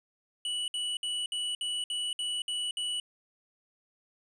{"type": "tone bursts", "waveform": "square", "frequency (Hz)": 2950, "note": "F#7", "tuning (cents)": -6, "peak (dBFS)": -31, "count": 9, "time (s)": [0.45, 3], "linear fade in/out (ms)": 2, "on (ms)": 230, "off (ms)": 60, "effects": ["resampled to 22050 Hz"]}